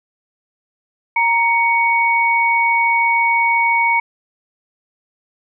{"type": "tone pair together", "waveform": "sine", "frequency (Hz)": [932.9, 2233], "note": ["A#5", "C#7"], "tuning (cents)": [1, 12], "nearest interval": "octave + minor third", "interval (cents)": 1511, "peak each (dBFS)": -15, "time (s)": [1.16, 4], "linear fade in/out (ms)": 5, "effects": []}